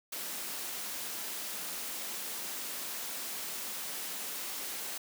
white high-pass noise, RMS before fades -39 dBFS, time 0.12-4.98 s, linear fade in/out 5 ms, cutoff 170 Hz, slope 24 dB/octave, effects none

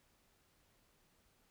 silence, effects pink hiss -73 dBFS RMS until 1.5 s

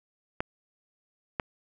clicks, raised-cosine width 0.5 ms, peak -13 dBFS, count 2, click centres 0.405 / 1.398 s, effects none

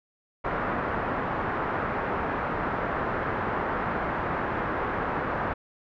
white low-pass noise, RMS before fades -29 dBFS, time 0.44-5.54 s, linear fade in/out 10 ms, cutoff 1500 Hz, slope 24 dB/octave, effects none

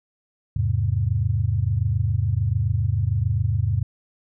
sine chord, E augmented, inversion none, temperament equal, 82.41 / 103.83 / 130.81 Hz, E2 / G#2 / B#2, 0 / 0 / 0 cents, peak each -25 / -21 / -25 dBFS, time 0.56-3.83 s, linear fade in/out 5 ms, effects none

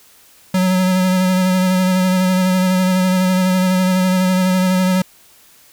square tone with vibrato, 185 Hz, F#3, in tune, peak -13 dBFS, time 0.54-5.02 s, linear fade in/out 5 ms, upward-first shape sine, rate 12 Hz, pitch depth 23 cents each way, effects white hiss -48 dBFS RMS until 5.72 s

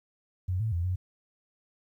sine tone with pitch steps, 91.6 / 110.7 / 85.6 / 91.5 Hz, F#2 / A2 / F2 / F#2, -17 / +11 / -34 / -19 cents, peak -26 dBFS, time 0.48-0.96 s, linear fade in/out 10 ms, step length 120 ms, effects 11-bit

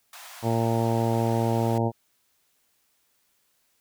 pink high-pass noise, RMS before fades -44 dBFS, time 0.13-1.78 s, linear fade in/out 2 ms, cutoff 660 Hz, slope 48 dB/octave
harmonic tone, 115 Hz, A#2, 23 cents flat, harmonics 1 / 2 / 3 / 4 / 5 / 6 / 7 / 8, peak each -25 / -28 / -30 / -31 / -32 / -33 / -33 / -34 dBFS, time 0.42-1.92 s, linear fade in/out 50 ms
effects white hiss -69 dBFS RMS until 3.8 s

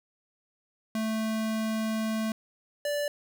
square tone pair in turn, 220 / 583.4 Hz, A3 / D5, 0 / -12 cents, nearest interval octave + perfect fourth, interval 1688 cents, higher second, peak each -28 dBFS, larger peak neither, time 0.95-2.32 / 2.85-3.08 s, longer first, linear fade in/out 2 ms, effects none

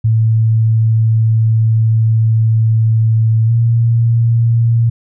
sine tone with pitch glide, 111.7 to 115.91 Hz, A2 to A#2, +27 to -9 cents, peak -8 dBFS, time 0.04-4.9 s, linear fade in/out 10 ms, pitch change +64 cents, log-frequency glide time 3.46-3.51 s, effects none

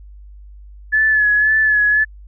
sine tone with vibrato, 1717 Hz, A6, 43 cents flat, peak -11 dBFS, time 0.92-2.05 s, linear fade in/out 20 ms, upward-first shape sine, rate 1.9 Hz, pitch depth 36 cents each way, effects added 50 Hz sine -36 dBFS peak until 2.27 s

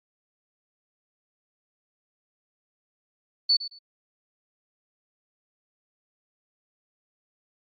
sine tone with echo, 4467 Hz, C#8, 12 cents sharp, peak -17 dBFS, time 3.49-3.57 s, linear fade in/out 10 ms, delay 110 ms, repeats 2, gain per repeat -14 dB, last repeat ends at 3.79 s, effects AAC 32 kbps

